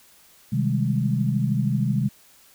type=chord; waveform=sine; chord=Ab major seventh; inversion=first; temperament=just; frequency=129.78 / 155.74 / 194.67 / 207.7 Hz; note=C3 / Eb3 / G3 / Ab3; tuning=-14 / +2 / -12 / 0 cents; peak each=-23 / -26 / -27 / -26 dBFS; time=0.52-2.09 s; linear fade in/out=10 ms; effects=white hiss -54 dBFS RMS until 2.54 s